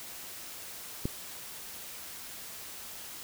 click, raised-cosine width 3 ms, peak -17 dBFS, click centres 1.055 s, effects white hiss -44 dBFS RMS until 3.23 s

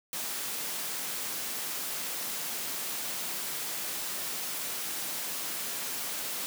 white high-pass noise, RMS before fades -35 dBFS, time 0.13-6.46 s, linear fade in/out 0 ms, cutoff 140 Hz, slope 24 dB/octave, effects none

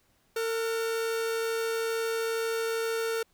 45% pulse tone pair together, 453.2 / 1441.8 Hz, A#4 / F#6, -49 / -45 cents, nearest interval octave + minor sixth, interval 2004 cents, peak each -28 / -39 dBFS, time 0.36-3.23 s, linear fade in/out 5 ms, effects pink hiss -68 dBFS RMS until 3.33 s

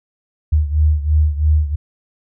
sine beating tone pair, 75.4 / 78.4 Hz, D2 / D#2, +46 / +14 cents, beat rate 3 Hz, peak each -13 / -17 dBFS, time 0.52-1.76 s, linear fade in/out 10 ms, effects none

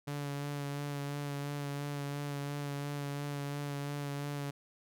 sawtooth tone with vibrato, 143.2 Hz, D3, 43 cents flat, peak -32 dBFS, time 0.07-4.51 s, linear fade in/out 10 ms, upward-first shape sine, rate 2.9 Hz, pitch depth 19 cents each way, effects none

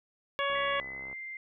harmonic tone, 560 Hz, C#5, 18 cents sharp, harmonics 1 / 2 / 3 / 4 / 5 / 6, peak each -33 / -32 / -35 / -37 / -39 / -40 dBFS, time 0.39-0.8 s, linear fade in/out 0 ms
click train, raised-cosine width 1 ms, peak -35 dBFS, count 43, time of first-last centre 0.5-1.129 s, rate 66.8 Hz
sine tone with pitch glide, 1975.5 to 2092 Hz, B6 to C7, 0 to -1 cents, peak -38 dBFS, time 0.55-1.37 s, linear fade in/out 2 ms, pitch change +99 cents, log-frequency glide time 0.71-1.15 s
effects none

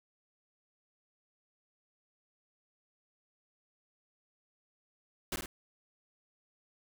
pink noise with echo, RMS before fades -36 dBFS, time 5.32-5.36 s, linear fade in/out 2 ms, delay 50 ms, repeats 2, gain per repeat -4 dB, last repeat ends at 5.46 s, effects none

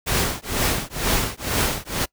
pink noise with tremolo, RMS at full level -19 dBFS, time 0.06-2.06 s, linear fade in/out 20 ms, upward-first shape triangle, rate 2.1 Hz, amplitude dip 100%, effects noise-tail reverb RT60 0.1 s tail -25 dB re dry

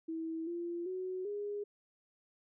sine tone with pitch steps, 324.7 / 343.8 / 370.8 / 410.9 Hz, E4 / F4 / F#4 / G#4, -26 / -27 / +4 / -18 cents, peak -36 dBFS, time 0.08-1.64 s, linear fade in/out 10 ms, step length 390 ms, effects none

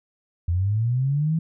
sine linear sweep, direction up, 82.41 to 164.81 Hz, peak -19 dBFS, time 0.48-1.39 s, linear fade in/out 5 ms, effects none

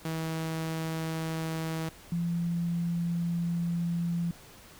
sawtooth / sine tone pair in turn, 161.2 / 170.79 Hz, E3 / F3, -38 / -38 cents, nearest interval minor second, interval 100 cents, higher second, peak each -27 dBFS, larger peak neither, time 0.05-1.89 / 2.12-4.31 s, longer second, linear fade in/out 2 ms, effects pink hiss -52 dBFS RMS until 4.79 s

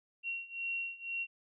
sine beating tone pair, 2739 / 2741 Hz, F7 / F7, -34 / -33 cents, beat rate 2 Hz, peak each -40 / -38 dBFS, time 0.23-1.27 s, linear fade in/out 50 ms, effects none

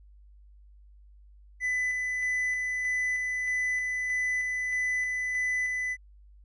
triangle tone with tremolo, 2000 Hz, B6, 21 cents sharp, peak -24 dBFS, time 1.6-5.97 s, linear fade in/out 50 ms, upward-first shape square, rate 1.6 Hz, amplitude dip 25%, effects added 50 Hz sine -51 dBFS peak until 6.44 s + resampled to 24000 Hz

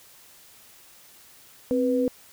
sine tone pair together, 261.2 / 493 Hz, C4 / B4, -3 / -3 cents, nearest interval major seventh, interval 1100 cents, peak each -23 dBFS, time 1.71-2.08 s, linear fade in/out 0 ms, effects white hiss -52 dBFS RMS until 2.32 s

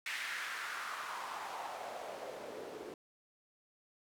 white noise with band-pass filter sweep, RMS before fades -43 dBFS, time 0.06-2.94 s, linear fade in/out 2 ms, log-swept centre 2100 to 370 Hz, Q 2.9, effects none

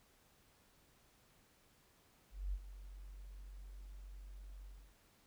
sine tone with ADSR envelope, 47.28 Hz, F#1, 38 cents sharp, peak -35 dBFS, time 2.31-4.96 s, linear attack 220 ms, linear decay 55 ms, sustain -14 dB, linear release 300 ms, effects pink hiss -70 dBFS RMS until 5.26 s

